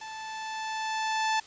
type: tone with level ramp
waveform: sawtooth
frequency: 877 Hz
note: A5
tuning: 6 cents flat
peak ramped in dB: -35 to -20 dBFS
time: 0.01-1.4 s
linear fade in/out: 5 ms
effects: white hiss -50 dBFS RMS until 1.46 s + resampled to 16000 Hz